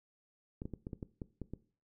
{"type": "clicks", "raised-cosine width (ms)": 3, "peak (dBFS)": -28, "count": 9, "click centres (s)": [0.619, 0.655, 0.737, 0.869, 0.932, 1.028, 1.218, 1.417, 1.536], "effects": ["noise-tail reverb RT60 0.4 s tail -18 dB re dry"]}